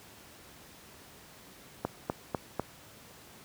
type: click train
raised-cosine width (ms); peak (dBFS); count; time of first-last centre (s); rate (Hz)
1; -15; 4; 1.85-2.596; 4.02
effects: pink hiss -53 dBFS RMS until 3.44 s + high-pass 80 Hz 12 dB/octave